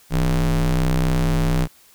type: ring-modulated tone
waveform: square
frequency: 64 Hz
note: C2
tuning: 38 cents flat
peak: -14 dBFS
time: 0.1-1.68 s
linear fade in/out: 50 ms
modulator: 95.7 Hz
effects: white hiss -52 dBFS RMS until 1.94 s